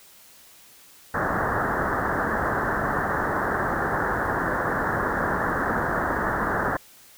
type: low-pass noise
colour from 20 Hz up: white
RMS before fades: -25 dBFS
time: 1.14-6.77 s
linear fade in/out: 5 ms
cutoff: 1800 Hz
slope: 96 dB/octave
effects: white hiss -51 dBFS RMS until 7.17 s